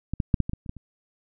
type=clicks; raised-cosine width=5 ms; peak=-15 / -11 / -6 / -9 / -17 / -17 / -29 / -18 / -29 dBFS; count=9; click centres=0.136 / 0.202 / 0.342 / 0.403 / 0.495 / 0.534 / 0.662 / 0.694 / 0.767 s; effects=none